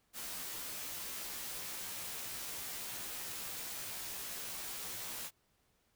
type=noise with comb filter; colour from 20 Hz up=white; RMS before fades=-43 dBFS; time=0.13-5.31 s; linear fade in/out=50 ms; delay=14 ms; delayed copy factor=-0.75; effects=pink hiss -75 dBFS RMS until 5.95 s